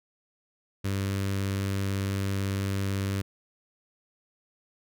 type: tone with notch filter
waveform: sawtooth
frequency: 98 Hz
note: G2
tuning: in tune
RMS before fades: -29 dBFS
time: 0.84-3.22 s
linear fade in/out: 10 ms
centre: 780 Hz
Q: 1.3
effects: none